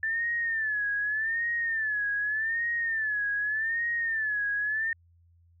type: tone with vibrato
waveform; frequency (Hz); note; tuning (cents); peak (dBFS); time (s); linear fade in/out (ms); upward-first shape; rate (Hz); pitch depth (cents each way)
sine; 1762; A6; +2; -26; 0.03-4.93; 2; sine; 0.84; 110
effects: added 85 Hz sine -58 dBFS peak until 5.6 s